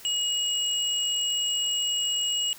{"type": "tone pair together", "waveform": "sine", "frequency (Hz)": [2892, 7678], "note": ["F#7", "B8"], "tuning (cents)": [-40, -50], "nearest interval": "octave + perfect fourth", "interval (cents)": 1690, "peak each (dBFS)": [-25, -30], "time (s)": [0.05, 2.53], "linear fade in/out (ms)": 0, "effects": ["white hiss -47 dBFS RMS until 2.58 s"]}